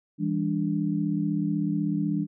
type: tone cluster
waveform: sine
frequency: 164.5 / 200.6 / 292.7 Hz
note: E3 / G3 / D4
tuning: -3 / +40 / -6 cents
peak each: -28 dBFS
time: 0.18-2.27 s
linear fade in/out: 50 ms
effects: none